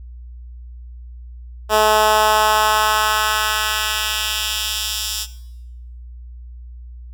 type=tone with high-pass filter sweep; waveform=10% pulse; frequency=214.9 Hz; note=A3; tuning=41 cents flat; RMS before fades=-18 dBFS; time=1.69-5.27 s; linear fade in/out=50 ms; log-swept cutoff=520 to 4700 Hz; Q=1.2; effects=noise-tail reverb RT60 0.9 s tail -17 dB re dry + added 60 Hz sine -33 dBFS peak until 7.13 s